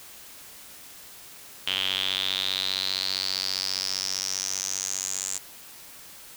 sawtooth tone with band-pass filter sweep, 95.1 Hz, F#2, 48 cents sharp, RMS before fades -29 dBFS, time 1.67-5.38 s, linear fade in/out 5 ms, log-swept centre 3100 to 7300 Hz, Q 7.4, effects white hiss -46 dBFS RMS until 6.36 s

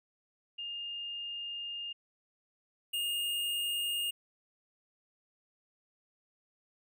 sine / square tone pair in turn, 2821 / 2835 Hz, F7 / F7, +17 / +25 cents, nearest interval unison, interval 8 cents, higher second, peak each -37 / -32 dBFS, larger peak second, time 0.58-1.93 / 2.93-4.11 s, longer first, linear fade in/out 10 ms, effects none

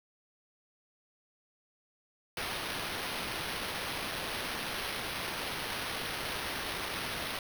white noise with sample-and-hold, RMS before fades -37 dBFS, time 2.37-7.39 s, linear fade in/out 2 ms, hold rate 7350 Hz, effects none

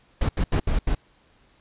brown noise bursts at uneven times, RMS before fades -21 dBFS, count 5, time 0.21-0.29 / 0.37-0.44 / 0.52-0.6 / 0.67-0.79 / 0.87-0.95 s, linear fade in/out 5 ms, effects pink hiss -60 dBFS RMS until 1.6 s + resampled to 8000 Hz

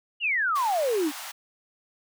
sine exponential sweep, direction down, 2960 to 276.1 Hz, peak -22 dBFS, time 0.2-1.12 s, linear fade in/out 50 ms
pink high-pass noise, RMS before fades -38 dBFS, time 0.55-1.32 s, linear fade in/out 10 ms, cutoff 710 Hz, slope 48 dB/octave
effects none

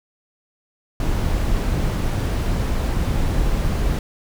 brown noise, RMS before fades -20 dBFS, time 1-3.99 s, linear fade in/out 2 ms, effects none

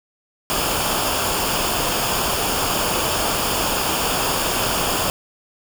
pink noise with comb filter, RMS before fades -21 dBFS, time 0.5-5.1 s, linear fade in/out 0 ms, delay 0.5 ms, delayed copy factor -0.6, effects none

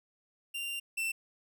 45% pulse tone pair in turn, 2782 / 2681 Hz, F7 / E7, -7 / +29 cents, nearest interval minor second, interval 64 cents, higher first, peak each -35 / -31 dBFS, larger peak second, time 0.54-0.8 / 0.97-1.12 s, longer first, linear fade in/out 10 ms, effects none

